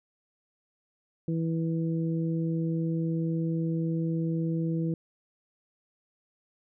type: harmonic tone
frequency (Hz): 163.8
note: E3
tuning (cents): -11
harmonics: 1 / 2 / 3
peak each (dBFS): -27 / -32 / -39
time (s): 1.28-4.94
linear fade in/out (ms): 2
effects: none